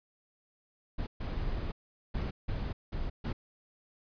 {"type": "noise bursts at uneven times", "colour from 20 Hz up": "brown", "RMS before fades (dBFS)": -34, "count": 6, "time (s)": [[0.98, 1.07], [1.2, 1.72], [2.14, 2.31], [2.48, 2.73], [2.92, 3.1], [3.24, 3.33]], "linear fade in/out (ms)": 10, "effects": ["resampled to 11025 Hz"]}